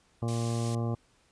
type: harmonic tone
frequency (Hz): 116.54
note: A#2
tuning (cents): 0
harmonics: 1 / 2 / 3 / 4 / 5 / 6 / 7 / 9 / 10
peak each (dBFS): -29 / -35 / -39 / -41 / -43 / -45 / -46 / -48 / -49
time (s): 0.22-0.95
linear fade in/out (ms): 5
type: high-pass noise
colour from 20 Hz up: pink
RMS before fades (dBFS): -43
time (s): 0.28-0.75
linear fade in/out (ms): 2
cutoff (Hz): 3600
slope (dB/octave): 12
effects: pink hiss -66 dBFS RMS until 1.31 s + resampled to 22050 Hz